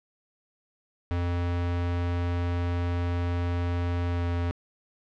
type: tone with pitch glide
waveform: square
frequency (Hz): 87.31 to 86.61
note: F2 to F2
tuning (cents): 0 to -14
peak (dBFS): -26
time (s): 1.11-4.51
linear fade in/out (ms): 0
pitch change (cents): -14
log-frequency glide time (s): 4.09-4.24
effects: low-pass 3000 Hz 12 dB/octave